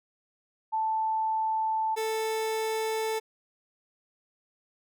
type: tone pair in turn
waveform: sine / 30% pulse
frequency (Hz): 880 / 441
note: A5 / A4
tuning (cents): 0 / +4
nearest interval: octave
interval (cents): 1196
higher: first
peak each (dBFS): -25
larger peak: neither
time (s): 0.72-1.96 / 1.96-3.2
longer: neither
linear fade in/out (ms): 20
effects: none